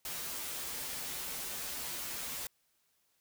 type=noise with comb filter; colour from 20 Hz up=white; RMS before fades=-40 dBFS; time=0.05-2.47 s; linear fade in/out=2 ms; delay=9.6 ms; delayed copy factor=-0.8; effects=white hiss -75 dBFS RMS until 3.2 s